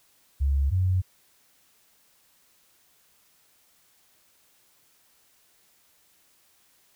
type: tone pair in turn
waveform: sine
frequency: 69.3 / 92.5 Hz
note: C#2 / F#2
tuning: 0 / 0 cents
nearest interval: perfect fourth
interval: 500 cents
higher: second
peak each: -20 dBFS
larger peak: neither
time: 0.4-0.71 / 0.71-1.02 s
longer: neither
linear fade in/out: 20 ms
effects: white hiss -63 dBFS RMS until 6.95 s